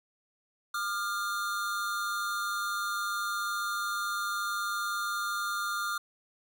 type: tone pair together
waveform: square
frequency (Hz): 1203.7 / 1403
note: D6 / F6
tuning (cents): +42 / +8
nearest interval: minor third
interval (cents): 266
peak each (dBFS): -34 / -34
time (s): 0.74-5.98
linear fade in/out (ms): 5
effects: none

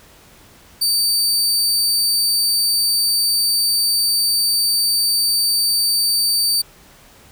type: tone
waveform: sawtooth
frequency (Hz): 4610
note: D8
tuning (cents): -33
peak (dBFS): -12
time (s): 0.81-6.62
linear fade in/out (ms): 10
effects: pink hiss -47 dBFS RMS until 7.31 s

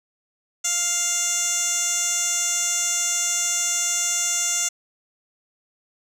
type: tone with band-pass filter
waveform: 15% pulse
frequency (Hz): 698.5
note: F5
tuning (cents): 0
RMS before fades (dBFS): -23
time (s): 0.64-4.69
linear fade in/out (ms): 10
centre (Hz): 6700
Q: 3.2
effects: none

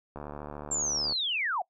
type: click train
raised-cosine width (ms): 1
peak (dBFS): -25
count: 72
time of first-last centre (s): 0.16-1.123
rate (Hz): 73.7
type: linear sweep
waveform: sine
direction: down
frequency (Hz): 7459 to 659.3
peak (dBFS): -27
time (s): 0.71-1.62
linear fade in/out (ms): 5
effects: noise-tail reverb RT60 0.1 s tail -23 dB re dry

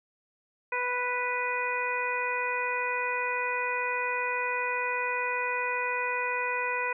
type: harmonic tone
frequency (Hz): 493.9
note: B4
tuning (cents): 0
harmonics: 1 / 2 / 3 / 4 / 5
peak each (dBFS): -35 / -32 / -35 / -34 / -33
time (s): 0.72-6.93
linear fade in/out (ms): 5
effects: none

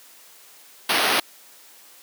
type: noise with sample-and-hold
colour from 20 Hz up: violet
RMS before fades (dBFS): -20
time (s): 0.89-1.2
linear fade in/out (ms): 5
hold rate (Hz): 7350
effects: white hiss -49 dBFS RMS until 2.02 s + high-pass 300 Hz 12 dB/octave

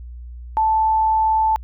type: tone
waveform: sine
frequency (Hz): 878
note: A5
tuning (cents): -4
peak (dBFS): -14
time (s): 0.57-1.56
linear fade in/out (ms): 0
effects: added 60 Hz sine -32 dBFS peak until 1.63 s

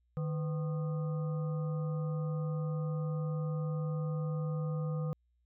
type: harmonic tone with a mistuned harmonic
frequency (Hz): 153.3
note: D#3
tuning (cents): -25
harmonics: 1 / 3 / 5 / 7 / 8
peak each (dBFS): -32 / -42 / -55 / -57 / -50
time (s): 0.17-5.13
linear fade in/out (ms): 0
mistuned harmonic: 3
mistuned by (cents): +150
effects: added 60 Hz sine -70 dBFS peak until 5.45 s

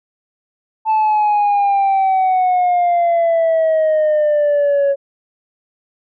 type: exponential sweep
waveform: sine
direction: down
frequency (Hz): 880 to 554.4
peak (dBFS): -9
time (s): 0.85-4.96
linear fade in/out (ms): 50
effects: tanh soft clip ceiling -10 dBFS

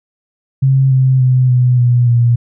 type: tone with pitch steps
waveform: sine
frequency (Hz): 134.1 / 130.96 / 127.9 / 124.9 / 121.98 / 119.12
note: C3 / C3 / C3 / B2 / B2 / A#2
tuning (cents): +43 / +2 / -39 / +20 / -21 / +38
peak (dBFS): -7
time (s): 0.62-2.36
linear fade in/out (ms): 10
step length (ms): 290
effects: none

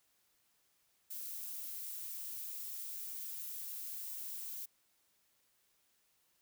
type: noise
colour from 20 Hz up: violet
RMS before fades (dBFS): -44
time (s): 1.1-4.66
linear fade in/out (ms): 10
effects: white hiss -75 dBFS RMS until 6.41 s

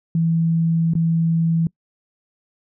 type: tone with dropouts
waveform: sine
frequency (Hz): 164.81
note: E3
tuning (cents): 0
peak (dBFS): -15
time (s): 0.15-1.67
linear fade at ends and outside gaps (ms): 2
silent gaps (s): 0.936-0.952
effects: noise-tail reverb RT60 0.1 s tail -24 dB re dry

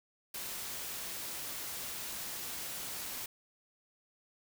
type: noise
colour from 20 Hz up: white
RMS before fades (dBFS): -41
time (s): 0.34-3.26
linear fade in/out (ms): 5
effects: none

